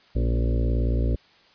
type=harmonic tone with a mistuned harmonic; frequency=58.27 Hz; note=A#1; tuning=in tune; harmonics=1 / 2 / 4 / 5 / 6 / 7 / 8 / 9 / 10; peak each=-21 / -27 / -33 / -35 / -37 / -38 / -39 / -40 / -41 dBFS; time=0.15-1.16 s; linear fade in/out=10 ms; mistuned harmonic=5; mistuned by=-41 cents; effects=white hiss -56 dBFS RMS until 1.54 s + resampled to 11025 Hz